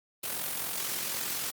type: noise with amplitude modulation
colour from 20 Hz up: white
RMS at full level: -31 dBFS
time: 0.23-1.51 s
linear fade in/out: 10 ms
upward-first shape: sine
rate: 44 Hz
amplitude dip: 55%
effects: high-pass 100 Hz 12 dB/octave + Opus 32 kbps